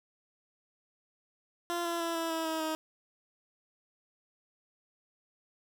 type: tone with pitch steps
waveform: 15% pulse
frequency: 345.1 / 340 / 334.9 / 329.9 / 325 / 320.1 / 315.4 Hz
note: F4 / F4 / E4 / E4 / E4 / D#4 / D#4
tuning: -21 / -46 / +27 / +1 / -24 / +49 / +24 cents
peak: -25 dBFS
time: 1.7-2.75 s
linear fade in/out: 0 ms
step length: 150 ms
effects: none